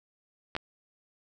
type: clicks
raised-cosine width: 0.3 ms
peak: -16 dBFS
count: 2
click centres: 0.552 / 0.565 s
effects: none